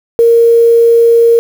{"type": "tone with quantisation", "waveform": "sine", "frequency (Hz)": 464.8, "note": "A#4", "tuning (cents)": -5, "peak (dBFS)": -3, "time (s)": [0.19, 1.39], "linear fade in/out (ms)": 0, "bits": 5, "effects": []}